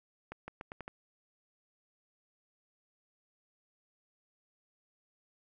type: accelerating click train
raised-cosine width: 0.5 ms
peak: -27 dBFS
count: 6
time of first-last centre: 0.32-0.879 s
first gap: 160 ms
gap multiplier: 0.82
effects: none